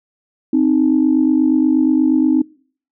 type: tone pair together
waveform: sine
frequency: 261.6 / 310 Hz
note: C4 / D#4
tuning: 0 / -6 cents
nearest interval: minor third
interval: 294 cents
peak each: -13 dBFS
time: 0.53-2.42 s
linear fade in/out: 5 ms
effects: noise-tail reverb RT60 0.5 s tail -25 dB re dry + tanh soft clip ceiling -4 dBFS